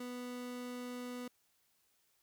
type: tone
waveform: 30% pulse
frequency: 246.9 Hz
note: B3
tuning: in tune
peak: -39 dBFS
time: 0-1.28 s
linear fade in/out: 5 ms
effects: white hiss -75 dBFS RMS until 2.22 s